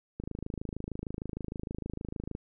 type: click train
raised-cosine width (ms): 3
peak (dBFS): -23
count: 58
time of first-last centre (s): 0.2-2.351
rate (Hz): 26.5
effects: none